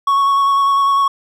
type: tone with vibrato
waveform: triangle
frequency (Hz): 1108.7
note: C#6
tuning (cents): 0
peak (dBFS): -9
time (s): 0.07-1.08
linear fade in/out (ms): 5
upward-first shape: square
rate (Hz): 10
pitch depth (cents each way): 11
effects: none